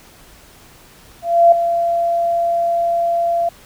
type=tone with ADSR envelope; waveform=sine; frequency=683 Hz; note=F5; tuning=39 cents flat; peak=-4 dBFS; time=1.22-3.49 s; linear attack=300 ms; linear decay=4 ms; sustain=-10 dB; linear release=5 ms; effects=pink hiss -45 dBFS RMS until 3.65 s